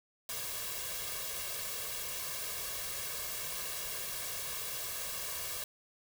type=noise with comb filter; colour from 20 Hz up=white; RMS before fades=-39 dBFS; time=0.29-5.64 s; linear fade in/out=2 ms; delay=1.8 ms; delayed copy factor=+0.8; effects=none